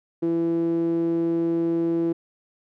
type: tone with band-pass filter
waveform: sawtooth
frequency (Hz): 167.1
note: E3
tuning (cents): +24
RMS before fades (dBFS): -23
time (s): 0.22-2.13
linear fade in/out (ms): 10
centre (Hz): 350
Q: 5.3
effects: none